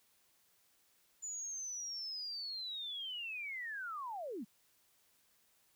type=linear sweep; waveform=sine; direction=down; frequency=7040 to 180.9 Hz; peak=-40 dBFS; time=1.22-4.45 s; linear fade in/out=20 ms; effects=white hiss -72 dBFS RMS until 5.75 s